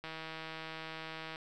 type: click train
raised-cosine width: 0.3 ms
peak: -27 dBFS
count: 212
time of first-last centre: 0.04-1.359 s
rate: 160 Hz
effects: none